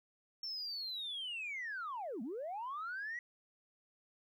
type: linear two-way sweep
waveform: sine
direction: down then up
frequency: 5450 to 200.9 to 1958 Hz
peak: -38 dBFS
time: 0.43-3.19 s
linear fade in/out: 2 ms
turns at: 2.22 s
effects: tanh soft clip ceiling -36 dBFS + 13-bit